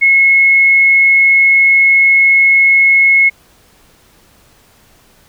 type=tone; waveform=sine; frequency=2177 Hz; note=C#7; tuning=32 cents flat; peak=-5 dBFS; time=0.01-3.3 s; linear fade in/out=20 ms; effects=pink hiss -48 dBFS RMS until 5.28 s